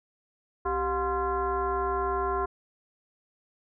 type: tone with frequency modulation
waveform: sine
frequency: 717 Hz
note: F5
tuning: 45 cents sharp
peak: -25 dBFS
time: 0.65-2.46 s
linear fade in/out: 10 ms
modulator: 327 Hz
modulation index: 1.7
effects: none